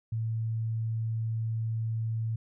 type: tone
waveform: sine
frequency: 112.5 Hz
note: A2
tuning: 39 cents sharp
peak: -28 dBFS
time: 0.12-2.36 s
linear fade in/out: 5 ms
effects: none